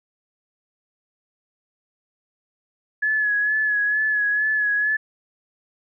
sine tone with vibrato, 1700 Hz, G#6, 40 cents sharp, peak -18 dBFS, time 3.02-4.97 s, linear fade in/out 10 ms, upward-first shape sine, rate 2.2 Hz, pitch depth 35 cents each way, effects none

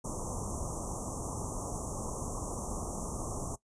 pink band-stop noise, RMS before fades -37 dBFS, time 0.04-3.56 s, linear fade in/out 10 ms, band 1200 to 5900 Hz, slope 96 dB/octave, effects noise-tail reverb RT60 0.1 s tail -18 dB re dry + resampled to 22050 Hz

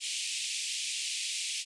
pink band-pass noise, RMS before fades -35 dBFS, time 0-1.65 s, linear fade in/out 50 ms, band 2400 to 9600 Hz, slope 48 dB/octave, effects resampled to 24000 Hz

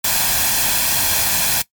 white noise with comb filter, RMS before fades -17 dBFS, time 0.04-1.62 s, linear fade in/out 5 ms, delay 1.2 ms, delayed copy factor +0.55, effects noise-tail reverb RT60 0.1 s tail -18 dB re dry + MP3 96 kbps

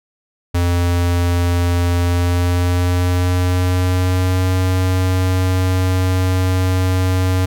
square tone with pitch glide, 87.31 to 92.45 Hz, F2 to F#2, 0 to -1 cents, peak -14 dBFS, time 0.54-7.46 s, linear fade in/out 10 ms, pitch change +99 cents, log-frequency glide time 2.01-4.49 s, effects none

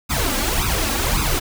pink noise with flanger, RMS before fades -20 dBFS, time 0.09-1.4 s, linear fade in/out 20 ms, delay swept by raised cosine 0.79 to 3.69 ms, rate 1.8 Hz, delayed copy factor +0.9, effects none

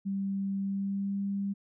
sine tone with pitch glide, 196 to 198.62 Hz, G3 to G3, 0 to +23 cents, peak -29 dBFS, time 0.05-1.54 s, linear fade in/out 20 ms, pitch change +23 cents, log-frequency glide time 0.6-1.2 s, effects none

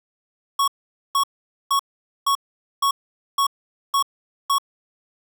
square tone bursts, 1108.7 Hz, C#6, in tune, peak -17 dBFS, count 8, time 0.59-4.584 s, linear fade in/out 5 ms, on 88 ms, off 470 ms, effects none

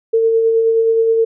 sine tone with tremolo, 452.3 Hz, A4, 48 cents sharp, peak -9 dBFS, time 0.13-1.25 s, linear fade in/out 10 ms, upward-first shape sine, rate 9.5 Hz, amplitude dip 30%, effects none

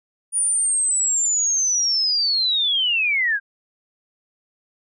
sine linear sweep, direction down, 9620 to 1561 Hz, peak -17 dBFS, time 0.32-3.4 s, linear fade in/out 50 ms, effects none

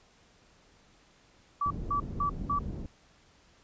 sine tone bursts, 1152 Hz, D6, 34 cents flat, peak -26 dBFS, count 4, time 1.61-2.59 s, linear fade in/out 5 ms, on 95 ms, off 200 ms
pink low-pass noise, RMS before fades -37 dBFS, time 1.66-2.86 s, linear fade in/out 2 ms, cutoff 280 Hz, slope 12 dB/octave
effects pink hiss -62 dBFS RMS until 3.63 s + resampled to 16000 Hz

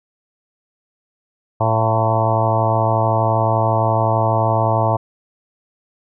harmonic tone with a mistuned harmonic, 111.7 Hz, A2, 27 cents sharp, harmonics 1 / 2 / 3 / 4 / 5 / 6 / 7 / 8 / 9 / 10, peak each -18 / -30 / -28 / -29 / -24 / -20 / -25 / -21 / -25 / -28 dBFS, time 1.6-4.97 s, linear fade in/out 10 ms, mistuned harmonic 7, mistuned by -41 cents, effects none

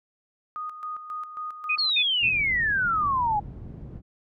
sine tone with tremolo, 1237 Hz, D#6, 10 cents flat, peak -30 dBFS, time 0.56-1.9 s, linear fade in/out 0 ms, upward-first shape square, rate 3.7 Hz, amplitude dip 60%
sine tone bursts, 2495 Hz, D#7, 4 cents sharp, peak -21 dBFS, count 3, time 1.69-2.297 s, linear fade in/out 10 ms, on 69 ms, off 200 ms
sine exponential sweep, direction down, 4435 to 811 Hz, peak -21 dBFS, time 1.78-3.4 s, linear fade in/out 10 ms
white low-pass noise, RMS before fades -39 dBFS, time 2.2-4.02 s, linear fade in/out 50 ms, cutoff 150 Hz, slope 12 dB/octave
effects none

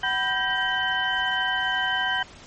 sine tone cluster, 753 / 988 / 1574 / 1898 / 3049 Hz, F#5 / B5 / G6 / A#6 / G7, +30 / 0 / +7 / +31 / -49 cents, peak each -30 / -31 / -25 / -31 / -28 dBFS, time 0.03-2.23 s, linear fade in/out 5 ms, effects pink hiss -46 dBFS RMS until 2.46 s + MP3 32 kbps

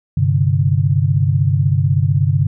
sine chord, G suspended fourth, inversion none, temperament equal, 98 / 130.81 / 146.83 Hz, G2 / C3 / D3, 0 / 0 / 0 cents, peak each -16 dBFS, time 0.17-2.47 s, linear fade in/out 5 ms, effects none

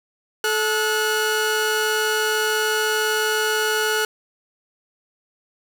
sawtooth tone pair together, 433.5 / 1458 Hz, A4 / F#6, -26 / -26 cents, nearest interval octave + major sixth, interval 2100 cents, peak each -18 dBFS, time 0.44-4.05 s, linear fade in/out 2 ms, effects none

